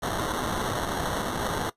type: noise with sample-and-hold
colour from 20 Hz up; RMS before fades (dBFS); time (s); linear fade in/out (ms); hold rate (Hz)
white; -29; 0.02-1.7; 10; 2450
effects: noise-tail reverb RT60 0.1 s tail -17 dB re dry + resampled to 32000 Hz